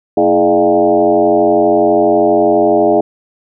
sine tone with frequency modulation, 512 Hz, C5, 38 cents flat, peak -7 dBFS, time 0.17-3.01 s, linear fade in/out 5 ms, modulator 92.2 Hz, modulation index 2.5, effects none

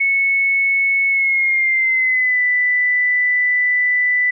sine tone with pitch glide, 2204 to 1986.4 Hz, C#7 to B6, -11 to +9 cents, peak -13 dBFS, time 0-4.31 s, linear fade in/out 10 ms, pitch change -180 cents, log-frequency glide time 1.09-2.42 s, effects none

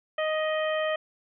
harmonic tone with a mistuned harmonic, 622.3 Hz, D#5, in tune, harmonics 1 / 2 / 3 / 4 / 5, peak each -26 / -34 / -33 / -40 / -38 dBFS, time 0.18-0.96 s, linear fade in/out 5 ms, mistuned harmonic 3, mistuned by +15 cents, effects none

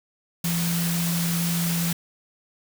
sine tone in noise, 170 Hz, F3, 46 cents flat, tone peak -23 dBFS, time 0.44-1.93 s, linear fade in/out 5 ms, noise white, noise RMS -29 dBFS, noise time 0.44-1.93 s, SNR +3 dB, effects none

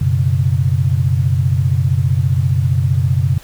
sine chord, F# suspended fourth, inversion none, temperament equal, 92.5 / 123.47 / 138.59 Hz, F#2 / B2 / C#3, 0 / 0 / 0 cents, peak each -16 dBFS, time 0.01-3.38 s, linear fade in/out 5 ms, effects pink hiss -41 dBFS RMS until 3.43 s

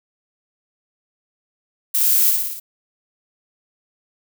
violet noise with echo, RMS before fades -18 dBFS, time 1.94-2.31 s, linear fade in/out 10 ms, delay 58 ms, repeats 5, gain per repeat -3 dB, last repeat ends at 2.6 s, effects none

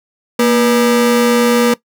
45% pulse ring-modulated tone, 359.5 Hz, F#4, 50 cents flat, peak -6 dBFS, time 0.39-1.74 s, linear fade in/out 5 ms, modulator 125 Hz, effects noise-tail reverb RT60 0.1 s tail -19 dB re dry

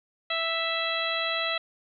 harmonic tone, 659.3 Hz, E5, in tune, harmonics 1 / 2 / 3 / 4 / 5 / 6, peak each -33 / -33 / -33 / -33 / -33 / -33 dBFS, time 0.3-1.58 s, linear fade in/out 5 ms, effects none

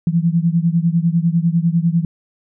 sine beating tone pair, 164.81 / 174.81 Hz, E3 / F3, 0 / +2 cents, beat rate 10 Hz, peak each -15 / -17 dBFS, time 0.07-2.05 s, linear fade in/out 2 ms, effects none

